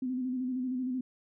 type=tone with vibrato; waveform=sine; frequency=254.5 Hz; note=C4; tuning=48 cents flat; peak=-30 dBFS; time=0.02-1.01 s; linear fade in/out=5 ms; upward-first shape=square; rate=13 Hz; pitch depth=38 cents each way; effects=none